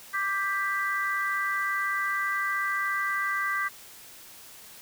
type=chord; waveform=sine; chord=G major; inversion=second; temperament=equal with one note detuned; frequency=1174.7 / 1578.9 / 1975.5 Hz; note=D6 / G6 / B6; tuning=0 / +12 / 0 cents; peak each=-30 dBFS; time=0.13-3.69 s; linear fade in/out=20 ms; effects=white hiss -48 dBFS RMS until 4.81 s